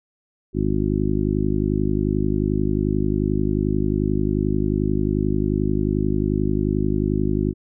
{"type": "harmonic tone", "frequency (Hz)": 51.3, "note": "G#1", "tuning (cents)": -21, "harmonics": [1, 2, 3, 4, 5, 6, 7], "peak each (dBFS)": [-26, -26, -26, -26, -26, -26, -26], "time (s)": [0.53, 7.54], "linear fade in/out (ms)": 50, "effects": []}